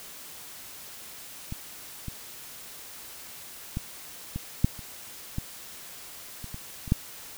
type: clicks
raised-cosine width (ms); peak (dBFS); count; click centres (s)
5; -21 / -22 / -17 / -19 / -7 / -29 / -17 / -26 / -25 / -26 / -8; 11; 1.524 / 2.083 / 3.771 / 4.36 / 4.645 / 4.792 / 5.384 / 6.443 / 6.544 / 6.878 / 6.921
effects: white hiss -44 dBFS RMS until 7.37 s